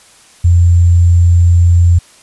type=tone with sample-and-hold; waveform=sine; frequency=86.5 Hz; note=F2; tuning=16 cents flat; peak=-4 dBFS; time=0.44-1.99 s; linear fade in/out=10 ms; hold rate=7350 Hz; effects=white hiss -43 dBFS RMS until 2.22 s + resampled to 24000 Hz